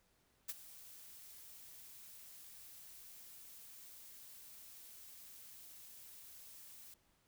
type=noise with ADSR envelope; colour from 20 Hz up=blue; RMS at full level=-40 dBFS; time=0.48-6.94 s; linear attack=16 ms; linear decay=33 ms; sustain=-16 dB; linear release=3 ms; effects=pink hiss -75 dBFS RMS until 7.27 s